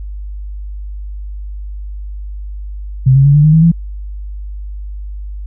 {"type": "tone with pitch steps", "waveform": "sine", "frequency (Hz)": [130.81, 136.29, 141.99, 147.94, 154.13, 160.58, 167.3], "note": ["C3", "C#3", "C#3", "D3", "D#3", "E3", "E3"], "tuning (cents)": [0, -29, 42, 13, -16, -45, 26], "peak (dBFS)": -4, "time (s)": [3.06, 3.718], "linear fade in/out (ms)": 10, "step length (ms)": 94, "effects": ["added 50 Hz sine -22 dBFS peak until 5.46 s"]}